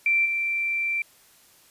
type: tone with level steps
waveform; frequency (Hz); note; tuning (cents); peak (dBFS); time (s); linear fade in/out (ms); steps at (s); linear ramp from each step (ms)
sine; 2349; D7; 0; -18 / -23; 0.06-1.02; 2; 0.25; 10
effects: white hiss -56 dBFS RMS until 1.7 s + resampled to 32000 Hz